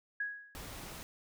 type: tone with exponential decay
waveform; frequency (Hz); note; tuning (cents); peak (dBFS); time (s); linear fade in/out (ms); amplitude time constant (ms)
sine; 1661.2; G#6; 0; -31; 0.2-0.66; 5; 100
type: noise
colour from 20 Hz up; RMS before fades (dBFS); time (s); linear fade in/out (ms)
pink; -46; 0.55-1.03; 0
effects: none